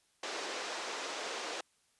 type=band-pass noise; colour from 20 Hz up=pink; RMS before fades=-40 dBFS; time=0.23-1.61 s; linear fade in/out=5 ms; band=370 to 6800 Hz; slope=24 dB/octave; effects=white hiss -72 dBFS RMS until 1.99 s + resampled to 24000 Hz